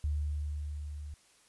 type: tone with level ramp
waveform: sine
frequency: 74.1 Hz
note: D2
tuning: 16 cents sharp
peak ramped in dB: -28 to -40 dBFS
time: 0.04-1.14 s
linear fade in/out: 0 ms
effects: white hiss -64 dBFS RMS until 1.48 s + resampled to 24000 Hz